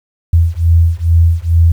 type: beating tone pair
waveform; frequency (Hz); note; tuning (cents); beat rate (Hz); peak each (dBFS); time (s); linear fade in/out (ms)
sine; 82.41 / 84.71; E2 / E2; 0 / +48; 2.3; -10; 0.33-1.72; 5
effects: 7-bit